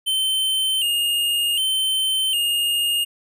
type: tone with vibrato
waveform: square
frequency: 2960 Hz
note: F#7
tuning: in tune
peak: -19 dBFS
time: 0.06-3.05 s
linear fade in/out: 20 ms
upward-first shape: square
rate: 0.66 Hz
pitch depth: 73 cents each way
effects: none